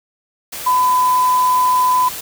sine tone in noise, 1005 Hz, B5, 30 cents sharp, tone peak -11 dBFS, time 0.66-2.09 s, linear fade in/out 10 ms, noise white, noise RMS -28 dBFS, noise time 0.52-2.21 s, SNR +14 dB, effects none

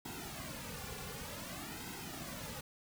pink noise with flanger, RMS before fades -45 dBFS, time 0.05-2.61 s, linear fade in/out 5 ms, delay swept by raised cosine 1.7 to 3.2 ms, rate 0.54 Hz, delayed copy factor -0.85, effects none

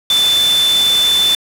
sine tone in noise, 3520 Hz, A7, in tune, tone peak -10 dBFS, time 0.1-1.35 s, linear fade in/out 2 ms, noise white, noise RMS -20 dBFS, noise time 0.1-1.35 s, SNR +7 dB, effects low-pass 12000 Hz 12 dB/octave

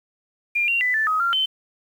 sine tone with pitch steps, 2402 / 2760 / 1994 / 1758 / 1263 / 1381 / 3073 Hz, D7 / F7 / B6 / A6 / D#6 / F6 / G7, +38 / -21 / +16 / -2 / +26 / -20 / -35 cents, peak -18 dBFS, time 0.55-1.46 s, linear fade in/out 10 ms, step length 130 ms, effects 8-bit

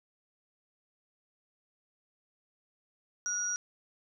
sine tone pair together, 1437 / 5752 Hz, F6 / F#8, +49 / -50 cents, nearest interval 2 octaves, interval 2401 cents, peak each -37 / -31 dBFS, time 3.26-3.56 s, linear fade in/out 0 ms, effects none

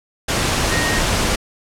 sine tone in noise, 1864.7 Hz, A#6, in tune, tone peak -22 dBFS, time 0.71-0.99 s, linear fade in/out 10 ms, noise pink, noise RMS -18 dBFS, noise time 0.28-1.36 s, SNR -7 dB, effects low-pass 9000 Hz 12 dB/octave

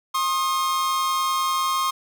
45% pulse tone pair together, 1069.4 / 1240 Hz, C6 / D#6, +37 / -6 cents, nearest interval minor third, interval 257 cents, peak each -22 / -26 dBFS, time 0.14-1.91 s, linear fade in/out 10 ms, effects none

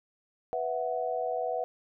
sine chord, B suspended fourth, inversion none, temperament equal, 493.9 / 659.3 / 740 Hz, B4 / E5 / F#5, 0 / 0 / 0 cents, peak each -33 dBFS, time 0.53-1.64 s, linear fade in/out 0 ms, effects none

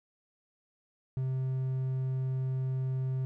triangle tone, 130.81 Hz, C3, in tune, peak -27 dBFS, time 1.17-3.25 s, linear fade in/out 0 ms, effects none

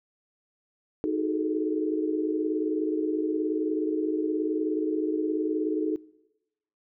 sine tone cluster, 312 / 368.8 / 420 / 439 Hz, D#4 / F#4 / G#4 / A4, +5 / -6 / +19 / -4 cents, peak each -27 / -32 / -32 / -33 dBFS, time 1.04-5.96 s, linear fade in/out 0 ms, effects noise-tail reverb RT60 0.9 s tail -21 dB re dry

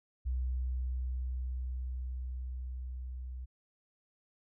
sine tone with level ramp, 63.1 Hz, B1, 38 cents sharp, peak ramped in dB -30 to -39 dBFS, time 0.25-3.46 s, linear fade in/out 20 ms, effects none

